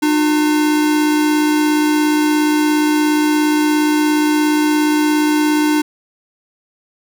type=tone pair together; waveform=square; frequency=301.8 / 358.9 Hz; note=D4 / F4; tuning=+47 / +47 cents; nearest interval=minor third; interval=300 cents; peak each=-13 / -24 dBFS; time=0.02-5.82 s; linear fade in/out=10 ms; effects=none